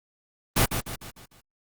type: noise with echo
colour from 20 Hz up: pink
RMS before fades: -20 dBFS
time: 0.56-0.66 s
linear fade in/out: 10 ms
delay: 150 ms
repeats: 5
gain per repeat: -7 dB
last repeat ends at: 1.41 s
effects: Opus 24 kbps